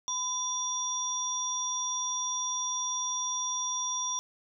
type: tone cluster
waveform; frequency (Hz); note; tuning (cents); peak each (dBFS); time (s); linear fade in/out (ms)
sine; 1013 / 3505 / 5740; B5 / A7 / F8; +44 / -7 / +47; -36 / -37 / -31; 0.08-4.19; 0
effects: none